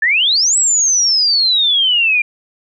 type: exponential two-way sweep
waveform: sine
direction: up then down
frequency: 1710 to 7940 to 2374 Hz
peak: -10 dBFS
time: 0.02-2.22 s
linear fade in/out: 5 ms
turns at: 0.57 s
effects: none